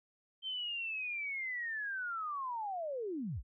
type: linear sweep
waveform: sine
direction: down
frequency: 3136 to 32.7 Hz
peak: -36 dBFS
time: 0.42-3.43 s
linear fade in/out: 50 ms
effects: none